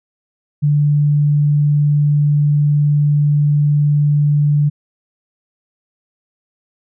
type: tone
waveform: sine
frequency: 146.83 Hz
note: D3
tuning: in tune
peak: -10 dBFS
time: 0.62-4.7 s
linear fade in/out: 20 ms
effects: none